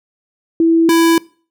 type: tone pair in turn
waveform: sine / square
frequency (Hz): 329.6 / 331.5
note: E4 / E4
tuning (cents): 0 / +10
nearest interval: unison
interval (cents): 10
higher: second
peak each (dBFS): -8 / -9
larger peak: first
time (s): 0.6-0.89 / 0.89-1.18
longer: neither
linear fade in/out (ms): 2
effects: noise-tail reverb RT60 0.4 s tail -23 dB re dry